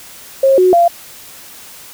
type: tone with pitch steps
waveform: sine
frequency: 539 / 367.8 / 688 Hz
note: C#5 / F#4 / F5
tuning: -49 / -10 / -26 cents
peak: -6 dBFS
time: 0.43-0.88 s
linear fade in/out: 5 ms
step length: 150 ms
effects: white hiss -36 dBFS RMS until 1.93 s